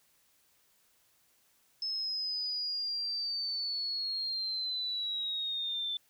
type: linear sweep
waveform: sine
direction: down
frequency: 5220 to 3520 Hz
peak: -32 dBFS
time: 1.82-5.97 s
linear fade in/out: 2 ms
effects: white hiss -69 dBFS RMS until 6.09 s